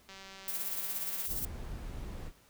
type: click train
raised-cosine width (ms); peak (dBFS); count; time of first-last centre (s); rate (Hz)
0.2; -32; 226; 0.09-1.256; 193
type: noise with tremolo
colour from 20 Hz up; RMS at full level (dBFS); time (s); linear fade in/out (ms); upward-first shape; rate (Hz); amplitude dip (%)
violet; -34; 0.48-1.45; 0; triangle; 17; 55
type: noise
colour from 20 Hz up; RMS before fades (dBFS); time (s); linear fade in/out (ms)
brown; -41; 1.27-2.32; 50
effects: pink hiss -63 dBFS RMS until 2.49 s